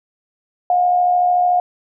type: tone with amplitude modulation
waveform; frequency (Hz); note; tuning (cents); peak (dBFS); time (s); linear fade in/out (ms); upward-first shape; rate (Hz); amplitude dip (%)
sine; 717; F5; +45; -10; 0.7-1.6; 2; sine; 73.5; 40
effects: none

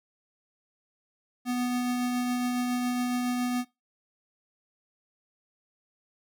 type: tone with tremolo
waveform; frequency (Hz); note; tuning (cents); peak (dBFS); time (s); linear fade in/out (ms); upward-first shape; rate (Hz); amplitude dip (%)
square; 246.9; B3; 0; -26; 1.45-3.65; 50; triangle; 7.2; 25
effects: noise-tail reverb RT60 0.2 s tail -18 dB re dry

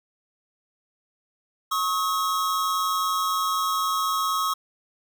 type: tone pair together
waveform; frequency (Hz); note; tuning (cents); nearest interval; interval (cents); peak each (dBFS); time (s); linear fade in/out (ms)
square; 1096 / 1276.5; C#6 / D#6; -20 / +44; minor third; 264; -26; 1.71-4.54; 10
effects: none

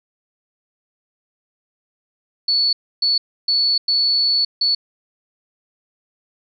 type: tone bursts at uneven times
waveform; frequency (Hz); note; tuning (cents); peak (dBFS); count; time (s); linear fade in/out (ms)
sine; 4435; C#8; 0; -14; 5; 2.48-2.73 / 3.02-3.18 / 3.48-3.78 / 3.88-4.45 / 4.61-4.75; 5
effects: none

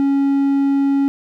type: tone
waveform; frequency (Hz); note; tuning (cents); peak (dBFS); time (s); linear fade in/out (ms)
triangle; 277.2; C#4; 0; -11; 0-1.08; 0
effects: none

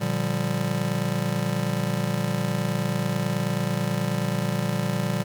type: chord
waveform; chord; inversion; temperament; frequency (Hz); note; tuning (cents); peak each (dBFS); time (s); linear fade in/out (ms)
square; G minor seventh; first; just; 117.6 / 147 / 176.4 / 196; Bb2 / D3 / F3 / G3; +16 / +2 / +18 / 0; -30; 0-5.24; 20
effects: 9-bit

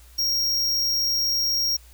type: tone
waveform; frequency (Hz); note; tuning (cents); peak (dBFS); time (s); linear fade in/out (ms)
square; 5588; F8; 0; -21; 0.18-1.77; 10
effects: added 60 Hz sine -47 dBFS peak until 1.93 s + white hiss -54 dBFS RMS until 1.93 s

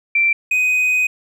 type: tone pair in turn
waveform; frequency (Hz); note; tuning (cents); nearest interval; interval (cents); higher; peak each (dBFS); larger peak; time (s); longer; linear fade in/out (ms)
sine / triangle; 2349 / 2502; D7 / D#7; 0 / +9; minor second; 109; second; -12; neither; 0.15-0.33 / 0.51-1.07; second; 5
effects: none

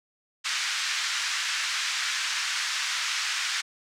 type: band-pass noise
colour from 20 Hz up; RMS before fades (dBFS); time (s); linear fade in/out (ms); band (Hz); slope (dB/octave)
pink; -29; 0.44-3.62; 20; 1400 to 6900; 24
effects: none

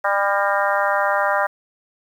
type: harmonic tone with a mistuned harmonic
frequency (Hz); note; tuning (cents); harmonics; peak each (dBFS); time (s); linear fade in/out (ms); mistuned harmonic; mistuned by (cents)
199.7; G3; +32; 3 / 4 / 5 / 6 / 7 / 8 / 9; -22 / -23 / -24 / -25 / -25 / -26 / -27; 0.04-1.47; 10; 9; +52
effects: 8-bit

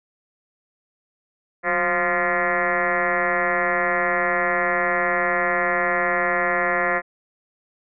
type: tone with frequency modulation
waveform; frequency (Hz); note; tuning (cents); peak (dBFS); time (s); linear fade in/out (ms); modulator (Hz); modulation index
sine; 1215; D#6; -42; -18; 1.63-7.02; 50; 171; 4.9
effects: none

